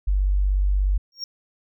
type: tone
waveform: sine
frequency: 48.38 Hz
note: G1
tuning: 22 cents flat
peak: -17 dBFS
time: 0.07-0.98 s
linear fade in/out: 10 ms
type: tone with exponential growth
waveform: triangle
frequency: 5560 Hz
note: F8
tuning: 9 cents flat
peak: -23 dBFS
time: 1.12-1.24 s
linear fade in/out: 2 ms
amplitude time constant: 24 ms
effects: none